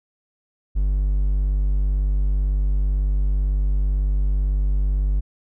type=tone; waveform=triangle; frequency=49 Hz; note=G1; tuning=in tune; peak=-15 dBFS; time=0.75-5.21 s; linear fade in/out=20 ms; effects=none